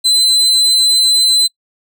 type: tone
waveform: 35% pulse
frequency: 4048 Hz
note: B7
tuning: 42 cents sharp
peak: -7 dBFS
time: 0.04-1.48 s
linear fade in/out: 20 ms
effects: noise-tail reverb RT60 0.1 s tail -26 dB re dry